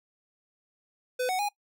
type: tone with pitch steps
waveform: square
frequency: 503 / 743 / 822 Hz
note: B4 / F#5 / G#5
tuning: +32 / +7 / -18 cents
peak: -27 dBFS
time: 1.19-1.49 s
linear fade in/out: 10 ms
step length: 100 ms
effects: noise-tail reverb RT60 0.1 s tail -22 dB re dry